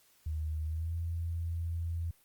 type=tone with pitch glide; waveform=sine; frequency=77.78 to 83.85 Hz; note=D#2 to E2; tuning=0 to +30 cents; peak=-32 dBFS; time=0.26-2.11 s; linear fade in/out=5 ms; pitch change=+130 cents; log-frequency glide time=0.65-0.95 s; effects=white hiss -66 dBFS RMS until 2.24 s + Opus 48 kbps